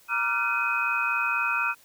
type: tone cluster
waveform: sine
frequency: 943 / 1175 / 1381 / 1505 / 2513 Hz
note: A#5 / D6 / F6 / F#6 / D#7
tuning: +20 / +1 / -20 / +29 / +17 cents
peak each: -33 / -34 / -27 / -32 / -27 dBFS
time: 0.08-1.75 s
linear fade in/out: 50 ms
effects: white hiss -57 dBFS RMS until 1.84 s